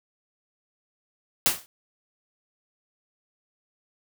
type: noise with exponential decay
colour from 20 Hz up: white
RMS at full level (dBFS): -17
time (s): 1.46-1.66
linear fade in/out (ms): 0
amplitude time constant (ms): 42
effects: none